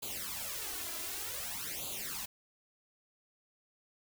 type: noise with flanger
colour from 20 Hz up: white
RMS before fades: -40 dBFS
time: 0.02-2.26 s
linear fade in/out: 10 ms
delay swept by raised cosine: 0.27 to 2.97 ms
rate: 0.54 Hz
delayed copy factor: +0.85
effects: none